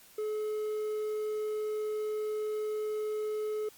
triangle tone, 427.6 Hz, A4, 49 cents flat, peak -29 dBFS, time 0.18-3.69 s, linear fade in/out 5 ms, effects white hiss -57 dBFS RMS until 3.77 s + Opus 48 kbps

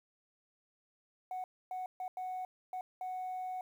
sine tone bursts at uneven times, 740 Hz, F#5, in tune, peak -35 dBFS, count 6, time 1.31-1.44 / 1.71-1.86 / 2-2.08 / 2.17-2.45 / 2.73-2.81 / 3.01-3.61 s, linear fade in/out 2 ms, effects tanh soft clip ceiling -35 dBFS + 11-bit

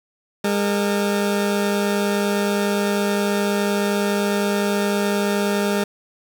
20% pulse tone pair together, 202.9 / 455.5 Hz, G#3 / A#4, -40 / -40 cents, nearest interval octave + major second, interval 1400 cents, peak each -14 / -22 dBFS, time 0.44-5.84 s, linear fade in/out 5 ms, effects none

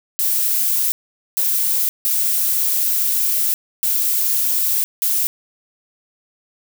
violet noise bursts at uneven times, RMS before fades -18 dBFS, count 5, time 0.19-0.92 / 1.37-1.89 / 2.05-3.54 / 3.83-4.84 / 5.02-5.27 s, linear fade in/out 0 ms, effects none

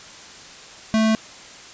square tone, 220 Hz, A3, in tune, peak -16 dBFS, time 0.94-1.15 s, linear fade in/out 0 ms, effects white hiss -41 dBFS RMS until 1.73 s + resampled to 16000 Hz

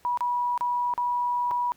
sine tone with dropouts, 973 Hz, B5, 26 cents flat, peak -23 dBFS, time 0.05-1.72 s, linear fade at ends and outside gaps 0 ms, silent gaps 0.174-0.207 / 0.577-0.609 / 0.938-0.978 / 1.51-1.514 s, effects pink hiss -60 dBFS RMS until 1.76 s

